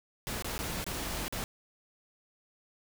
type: noise with dropouts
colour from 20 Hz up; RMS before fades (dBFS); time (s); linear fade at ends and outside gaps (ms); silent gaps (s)
pink; -36; 0.27-1.44; 0; 0.423-0.445 / 0.58-0.59 / 0.842-0.865 / 1.281-1.325
effects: none